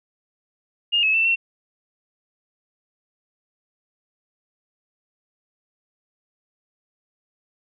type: tone with pitch steps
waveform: sine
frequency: 2834 / 2584 / 2669 / 2714 Hz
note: F7 / E7 / E7 / E7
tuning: +25 / -35 / +21 / +50 cents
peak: -16 dBFS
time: 0.92-1.36 s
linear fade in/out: 20 ms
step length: 110 ms
effects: none